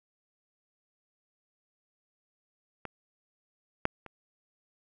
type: clicks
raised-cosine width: 0.5 ms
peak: -22 / -10 / -29 dBFS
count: 3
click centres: 2.853 / 3.854 / 4.063 s
effects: none